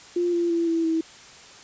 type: tone with pitch steps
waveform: sine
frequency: 350 / 343.4 / 336.9 / 330.5 / 324.3 Hz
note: F4 / F4 / E4 / E4 / E4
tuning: +4 / -29 / +38 / +5 / -28 cents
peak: -20 dBFS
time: 0.16-1.01 s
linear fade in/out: 5 ms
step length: 170 ms
effects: white hiss -46 dBFS RMS until 1.63 s + resampled to 16000 Hz